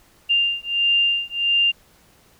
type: beating tone pair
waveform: sine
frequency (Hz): 2794 / 2795.5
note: F7 / F7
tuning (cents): 0 / +1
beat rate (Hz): 1.5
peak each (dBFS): -20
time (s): 0.29-1.72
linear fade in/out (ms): 20
effects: pink hiss -55 dBFS RMS until 2.39 s